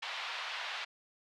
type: band-pass noise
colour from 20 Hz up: white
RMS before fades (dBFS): -40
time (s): 0.02-0.85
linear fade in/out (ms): 10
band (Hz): 700 to 3700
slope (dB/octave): 24
effects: none